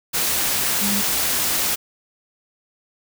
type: tone in noise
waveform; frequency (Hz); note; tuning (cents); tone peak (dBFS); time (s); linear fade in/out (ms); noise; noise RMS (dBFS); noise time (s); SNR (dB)
sine; 202.5; G#3; -43; -23; 0.81-1.02; 20; white; -21; 0.13-1.76; -5
effects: none